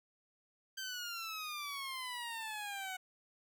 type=exponential sweep; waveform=15% pulse; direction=down; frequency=1569 to 739 Hz; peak=-34 dBFS; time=0.77-2.97 s; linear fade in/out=10 ms; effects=none